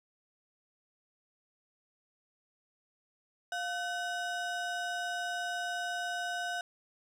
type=ring-modulated tone; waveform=square; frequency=1110 Hz; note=C#6; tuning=2 cents sharp; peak=-31 dBFS; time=3.52-6.61 s; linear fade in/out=2 ms; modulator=407 Hz; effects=low-pass 8000 Hz 12 dB/octave + 11-bit